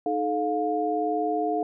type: tone cluster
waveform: sine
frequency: 309.6 / 431.3 / 709 Hz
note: D#4 / A4 / F5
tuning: -9 / -35 / +26 cents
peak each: -29 / -28 / -26 dBFS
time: 0.06-1.63 s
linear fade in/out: 2 ms
effects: none

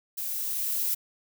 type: noise with level ramp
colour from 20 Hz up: violet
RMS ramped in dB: -33 to -27 dBFS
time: 0.17-0.95 s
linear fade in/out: 10 ms
effects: none

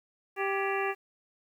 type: harmonic tone with a mistuned harmonic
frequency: 392 Hz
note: G4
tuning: in tune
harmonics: 1 / 2 / 3 / 4 / 5 / 6 / 7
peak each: -31 / -34 / -36 / -37 / -38 / -39 / -39 dBFS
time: 0.36-0.95 s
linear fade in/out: 50 ms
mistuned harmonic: 4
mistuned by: +120 cents
effects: 10-bit

